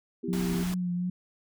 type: chord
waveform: sine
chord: E minor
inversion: second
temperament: just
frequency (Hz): 247.2 / 329.6 / 395.6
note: B3 / E4 / G4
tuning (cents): +2 / 0 / +16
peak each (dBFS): -35 / -37 / -36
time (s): 0.23-0.64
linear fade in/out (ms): 10
type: tone with vibrato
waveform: sine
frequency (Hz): 179.1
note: F3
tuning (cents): +44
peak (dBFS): -27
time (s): 0.28-1.1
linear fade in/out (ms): 5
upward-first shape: triangle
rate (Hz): 2.7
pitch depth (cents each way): 35
type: band-stop noise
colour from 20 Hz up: pink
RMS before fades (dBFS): -38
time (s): 0.33-0.74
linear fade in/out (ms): 0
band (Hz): 410 to 630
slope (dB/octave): 96
effects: none